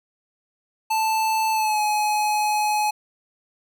square tone with pitch glide, 880 to 844.6 Hz, A5 to G#5, 0 to +29 cents, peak -20 dBFS, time 0.9-2.91 s, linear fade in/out 10 ms, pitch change -71 cents, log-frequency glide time 1.52-1.81 s, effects none

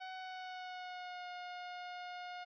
sawtooth tone with pitch glide, 749 to 717.2 Hz, F#5 to F5, +21 to +46 cents, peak -40 dBFS, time 0-2.45 s, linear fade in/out 20 ms, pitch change -75 cents, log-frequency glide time 0.14-1.28 s, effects resampled to 11025 Hz

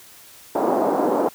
pink band-pass noise, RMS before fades -20 dBFS, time 0.55-1.29 s, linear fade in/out 5 ms, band 280 to 910 Hz, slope 24 dB/octave, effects white hiss -46 dBFS RMS until 1.34 s

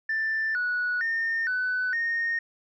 sine tone with pitch steps, 1773 / 1468 / 1822 / 1501 / 1849 Hz, A6 / F#6 / A#6 / F#6 / A#6, +13 / -14 / -40 / +24 / -15 cents, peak -23 dBFS, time 0.09-2.39 s, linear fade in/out 5 ms, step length 460 ms, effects tanh soft clip ceiling -21 dBFS

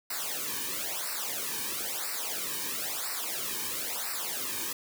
white noise with flanger, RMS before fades -34 dBFS, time 0.1-4.73 s, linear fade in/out 5 ms, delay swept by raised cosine 0.3 to 1.5 ms, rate 1 Hz, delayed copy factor -1, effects none

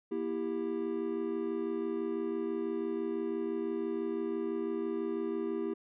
triangle chord, E diminished, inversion second, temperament just, 237.3 / 329.6 / 395.6 Hz, Bb3 / E4 / G4, +31 / 0 / +16 cents, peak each -37 / -34 / -33 dBFS, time 0.11-5.74 s, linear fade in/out 10 ms, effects resampled to 8000 Hz

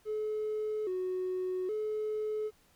triangle tone with vibrato, 397.7 Hz, G4, 25 cents sharp, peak -28 dBFS, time 0.05-2.51 s, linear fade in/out 50 ms, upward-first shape square, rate 0.61 Hz, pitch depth 130 cents each way, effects tanh soft clip ceiling -28 dBFS + pink hiss -66 dBFS RMS until 2.75 s

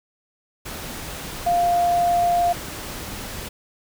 sine tone in noise, 698.5 Hz, F5, in tune, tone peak -16 dBFS, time 1.46-2.53 s, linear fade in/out 10 ms, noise pink, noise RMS -33 dBFS, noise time 0.65-3.49 s, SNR +14 dB, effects none

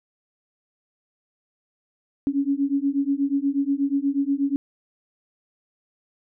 sine beating tone pair, 274.9 / 283.2 Hz, C#4 / C#4, -14 / +37 cents, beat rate 8.3 Hz, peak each -23 / -23 dBFS, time 2.27-4.56 s, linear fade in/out 0 ms, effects none

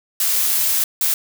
blue noise bursts at uneven times, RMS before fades -18 dBFS, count 2, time 0.2-0.84 / 1.01-1.14 s, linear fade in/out 2 ms, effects none

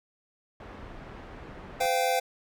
pink low-pass noise, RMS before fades -44 dBFS, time 0.6-1.86 s, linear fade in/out 2 ms, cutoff 1800 Hz, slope 12 dB/octave
square chord, C suspended fourth, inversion none, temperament equal with one note detuned, 511.9 / 698.5 / 784 Hz, C5 / F5 / G5, -38 / 0 / 0 cents, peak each -29 dBFS, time 1.8-2.2 s, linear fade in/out 10 ms
effects none

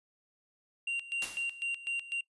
triangle tone with tremolo, 2767 Hz, F7, 17 cents flat, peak -29 dBFS, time 0.87-2.21 s, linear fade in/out 5 ms, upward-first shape square, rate 4 Hz, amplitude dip 80%
white noise with exponential decay, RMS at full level -36 dBFS, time 1.22-1.63 s, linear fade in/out 1 ms, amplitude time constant 88 ms
effects noise-tail reverb RT60 0.1 s tail -22 dB re dry + resampled to 24000 Hz

